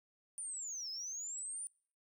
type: linear two-way sweep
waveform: sine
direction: down then up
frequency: 9397 to 5060 to 9397 Hz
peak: -39 dBFS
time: 0.38-1.67 s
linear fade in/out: 0 ms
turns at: 0.9 s
effects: noise-tail reverb RT60 0.5 s tail -26 dB re dry + tanh soft clip ceiling -37 dBFS